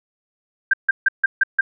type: tone bursts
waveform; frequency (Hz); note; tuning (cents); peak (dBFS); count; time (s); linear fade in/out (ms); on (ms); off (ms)
sine; 1583; G6; +17; -11; 6; 0.71-1.61; 5; 25; 150
effects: none